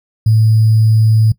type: tone with sample-and-hold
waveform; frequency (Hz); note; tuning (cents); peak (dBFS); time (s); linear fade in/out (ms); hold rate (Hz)
sine; 110; A2; 0; -7; 0.26-1.32; 5; 4900
effects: noise-tail reverb RT60 0.1 s tail -18 dB re dry